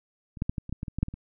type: clicks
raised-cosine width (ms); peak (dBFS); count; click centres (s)
5; -29 / -14 / -14 / -18 / -25 / -18 / -20 / -23 / -18 / -10 / -23 / -26; 12; 0.372 / 0.421 / 0.495 / 0.582 / 0.694 / 0.726 / 0.831 / 0.882 / 0.986 / 1.03 / 1.084 / 1.14
effects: none